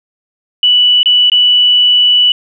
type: tone with dropouts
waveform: sine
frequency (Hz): 2960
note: F#7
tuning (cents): 0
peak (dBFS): -5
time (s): 0.63-2.32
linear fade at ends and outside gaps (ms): 2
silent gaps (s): 1.031-1.058 / 1.299-1.318
effects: none